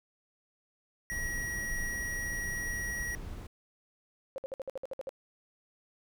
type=tone; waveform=square; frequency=1910 Hz; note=A#6; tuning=42 cents sharp; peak=-35 dBFS; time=1.1-3.15 s; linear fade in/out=0 ms
type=noise; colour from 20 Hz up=brown; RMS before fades=-40 dBFS; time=1.11-3.47 s; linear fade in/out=5 ms
type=tone bursts; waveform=sine; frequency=534 Hz; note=C5; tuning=35 cents sharp; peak=-34 dBFS; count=10; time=4.36-5.092 s; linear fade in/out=0 ms; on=21 ms; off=58 ms
effects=none